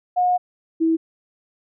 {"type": "tone pair in turn", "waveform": "sine", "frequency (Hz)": [722, 325.2], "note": ["F#5", "E4"], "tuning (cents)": [-43, -23], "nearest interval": "octave + major second", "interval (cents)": 1380, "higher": "first", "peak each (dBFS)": [-15, -15], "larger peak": "neither", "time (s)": [[0.16, 0.38], [0.8, 0.97]], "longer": "first", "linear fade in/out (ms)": 20, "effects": []}